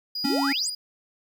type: tone with tremolo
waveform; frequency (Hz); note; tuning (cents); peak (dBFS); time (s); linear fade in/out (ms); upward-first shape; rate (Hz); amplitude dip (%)
triangle; 4900; D#8; -27; -26; 0.15-0.75; 5; sine; 3; 35
type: tone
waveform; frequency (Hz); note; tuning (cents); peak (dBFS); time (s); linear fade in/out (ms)
square; 277.2; C#4; 0; -24; 0.24-0.53; 10
type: exponential sweep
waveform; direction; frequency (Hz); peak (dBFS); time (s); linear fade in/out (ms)
sine; up; 196 to 9900; -26; 0.24-0.7; 5
effects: 9-bit